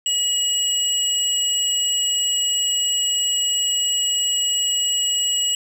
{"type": "tone pair together", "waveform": "sine", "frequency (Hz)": [2909, 7766], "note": ["F#7", "B8"], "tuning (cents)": [-30, -30], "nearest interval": "octave + perfect fourth", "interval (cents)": 1700, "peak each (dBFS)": -19, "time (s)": [0.06, 5.55], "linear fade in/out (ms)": 2, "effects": ["tanh soft clip ceiling -14 dBFS", "8-bit"]}